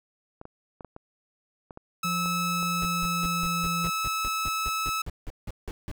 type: clicks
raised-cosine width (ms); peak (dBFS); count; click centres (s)
1; -27; 9; 0.414 / 0.454 / 0.808 / 0.847 / 0.964 / 1.708 / 1.774 / 2.259 / 2.628
type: tone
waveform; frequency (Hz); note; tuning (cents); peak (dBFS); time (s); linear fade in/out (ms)
sawtooth; 1300; E6; -24; -23; 2.03-5.02; 5
type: tone with pitch glide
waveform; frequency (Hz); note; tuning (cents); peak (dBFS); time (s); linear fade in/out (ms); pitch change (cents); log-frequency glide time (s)
triangle; 174.61 to 170.62; F3 to F3; 0 to -40; -28; 2.04-3.9; 10; -40; 2.45-3.75
type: noise bursts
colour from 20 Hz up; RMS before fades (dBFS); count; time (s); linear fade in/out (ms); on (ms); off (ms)
brown; -34; 16; 2.82-5.914; 0; 34; 170
effects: none